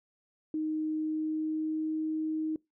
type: tone with pitch glide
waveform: sine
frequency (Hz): 311.1 to 313.6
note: D#4 to D#4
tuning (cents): 0 to +14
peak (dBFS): -29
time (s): 0.54-2.56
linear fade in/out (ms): 2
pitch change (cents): +14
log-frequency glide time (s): 0.96-1.95
effects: noise-tail reverb RT60 0.2 s tail -24 dB re dry